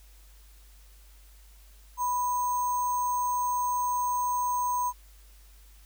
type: tone with sample-and-hold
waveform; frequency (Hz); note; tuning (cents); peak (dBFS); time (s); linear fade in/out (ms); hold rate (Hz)
sine; 987.8; B5; 0; -25; 1.97-4.93; 50; 7350
effects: added 50 Hz sine -51 dBFS peak until 5.85 s + white hiss -60 dBFS RMS until 5.85 s